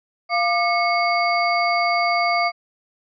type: tone cluster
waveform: sine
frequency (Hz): 694 / 1194 / 2189 / 4683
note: F5 / D6 / C#7 / D8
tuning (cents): -11 / +28 / -22 / -6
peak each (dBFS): -20 / -23 / -22 / -28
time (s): 0.29-2.52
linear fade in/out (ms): 50
effects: none